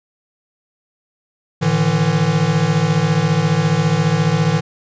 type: chord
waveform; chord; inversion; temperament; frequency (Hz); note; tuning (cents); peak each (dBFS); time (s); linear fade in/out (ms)
square; A suspended fourth; none; equal with one note detuned; 110 / 150.18 / 164.81; A2 / D3 / E3; 0 / +39 / 0; -23 / -18 / -17; 1.61-4.61; 20
effects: resampled to 16000 Hz